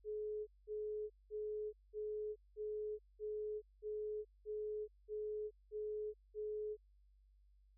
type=tone bursts; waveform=sine; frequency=424.8 Hz; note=G#4; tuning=39 cents sharp; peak=-40 dBFS; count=11; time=0.04-6.77 s; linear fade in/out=50 ms; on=430 ms; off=200 ms; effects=added 49 Hz sine -66 dBFS peak until 7.77 s